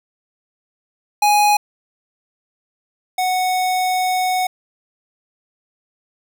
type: tone pair in turn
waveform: square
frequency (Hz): 830.6 / 738.5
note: G#5 / F#5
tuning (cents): 0 / -3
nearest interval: major second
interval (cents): 203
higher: first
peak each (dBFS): -12 / -17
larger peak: first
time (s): 1.22-1.57 / 3.18-4.47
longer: second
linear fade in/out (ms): 5
effects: none